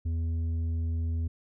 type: tone with tanh clipping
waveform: sine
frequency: 82.4 Hz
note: E2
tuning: in tune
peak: -28 dBFS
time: 0.05-1.28 s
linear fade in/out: 10 ms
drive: 6 dB
effects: none